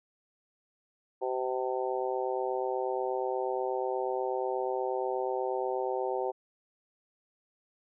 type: harmonic tone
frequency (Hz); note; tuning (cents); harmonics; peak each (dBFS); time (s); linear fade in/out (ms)
128.3; C3; -34; 3 / 4 / 5 / 6 / 7; -33 / -34 / -39 / -36 / -38; 1.21-6.32; 20
effects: none